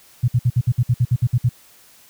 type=tone bursts; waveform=sine; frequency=121.6 Hz; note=B2; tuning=26 cents flat; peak=-12 dBFS; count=12; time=0.23-1.492 s; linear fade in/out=10 ms; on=52 ms; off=58 ms; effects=white hiss -50 dBFS RMS until 2.09 s